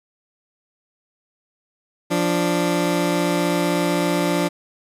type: tone pair together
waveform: 20% pulse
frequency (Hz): 174.64 / 293.7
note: F3 / D4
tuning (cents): 0 / 0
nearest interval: major sixth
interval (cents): 900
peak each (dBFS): -16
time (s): 2.1-4.49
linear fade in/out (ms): 20
effects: resampled to 32000 Hz